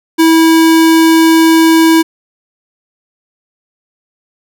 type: tone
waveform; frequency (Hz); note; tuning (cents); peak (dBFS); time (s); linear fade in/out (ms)
square; 325.2; E4; -23; -5; 0.18-2.03; 20
effects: none